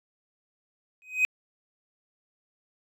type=tone with exponential growth; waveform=triangle; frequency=2513 Hz; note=D#7; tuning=17 cents sharp; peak=-14 dBFS; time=1.02-1.25 s; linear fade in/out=0 ms; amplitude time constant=48 ms; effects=tanh soft clip ceiling -12 dBFS